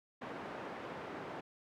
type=band-pass noise; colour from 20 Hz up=pink; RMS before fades=-45 dBFS; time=0.21-1.41 s; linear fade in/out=10 ms; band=240 to 1600 Hz; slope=12 dB/octave; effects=none